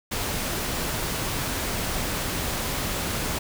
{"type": "noise", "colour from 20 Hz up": "pink", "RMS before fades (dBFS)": -28, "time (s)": [0.11, 3.39], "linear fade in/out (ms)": 10, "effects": []}